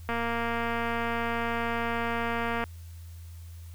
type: click train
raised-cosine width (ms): 0.5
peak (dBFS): -16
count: 595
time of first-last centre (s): 0.09-2.639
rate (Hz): 233
effects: added 84 Hz sine -41 dBFS peak until 3.74 s + white hiss -58 dBFS RMS until 3.74 s